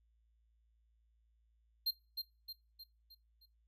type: tone with echo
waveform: square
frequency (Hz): 4186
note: C8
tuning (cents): 0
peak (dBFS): -32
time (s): 1.86-1.91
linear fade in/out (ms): 10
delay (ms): 310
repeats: 5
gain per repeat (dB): -6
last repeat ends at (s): 3.46
effects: noise-tail reverb RT60 0.3 s tail -21 dB re dry + added 56 Hz sine -70 dBFS peak until 3.67 s